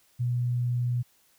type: tone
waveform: sine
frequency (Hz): 122.2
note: B2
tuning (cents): -18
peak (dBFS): -24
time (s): 0.19-1.03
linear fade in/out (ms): 20
effects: white hiss -64 dBFS RMS until 1.38 s